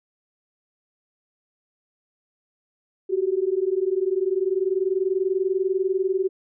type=tone pair together; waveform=sine; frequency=369.2 / 389.4 Hz; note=F#4 / G4; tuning=-4 / -12 cents; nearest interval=minor second; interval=92 cents; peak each=-23 dBFS; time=3.09-6.29 s; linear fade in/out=20 ms; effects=none